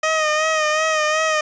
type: tone with vibrato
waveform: 15% pulse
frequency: 622.3 Hz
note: D#5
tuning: in tune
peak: -10 dBFS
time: 0.03-1.41 s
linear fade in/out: 5 ms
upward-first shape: sine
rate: 2.7 Hz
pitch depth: 41 cents each way
effects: resampled to 16000 Hz + 7-bit